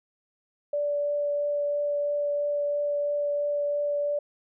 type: tone with vibrato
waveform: sine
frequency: 581 Hz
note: D5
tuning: 19 cents flat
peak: -24 dBFS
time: 0.73-4.19 s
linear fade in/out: 5 ms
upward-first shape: triangle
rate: 3 Hz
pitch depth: 8 cents each way
effects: none